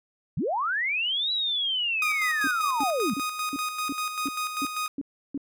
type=linear two-way sweep; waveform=sine; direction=up then down; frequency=104 to 3951 to 174.6 Hz; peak=-24 dBFS; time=0.37-3.14 s; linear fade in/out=5 ms; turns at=1.32 s
type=tone with tremolo; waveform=sawtooth; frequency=1244.5 Hz; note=D#6; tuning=in tune; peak=-23 dBFS; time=2.02-4.88 s; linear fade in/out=2 ms; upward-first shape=square; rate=5.1 Hz; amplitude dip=50%
type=tone bursts; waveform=sine; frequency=279.1 Hz; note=C#4; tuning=12 cents sharp; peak=-27 dBFS; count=9; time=2.44-5.377 s; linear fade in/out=2 ms; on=33 ms; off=330 ms
effects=none